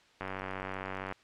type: click train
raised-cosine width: 0.5 ms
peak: -22 dBFS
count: 88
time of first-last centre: 0.21-1.124 s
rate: 95.2 Hz
effects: white hiss -62 dBFS RMS until 1.23 s + low-pass 4000 Hz 12 dB/octave